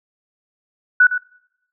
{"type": "tone with echo", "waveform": "sine", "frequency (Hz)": 1480, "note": "F#6", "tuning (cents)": 0, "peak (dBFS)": -7, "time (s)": [1, 1.07], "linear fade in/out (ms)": 5, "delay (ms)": 110, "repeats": 1, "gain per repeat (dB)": -10, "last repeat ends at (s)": 1.18, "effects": ["noise-tail reverb RT60 0.9 s tail -26 dB re dry"]}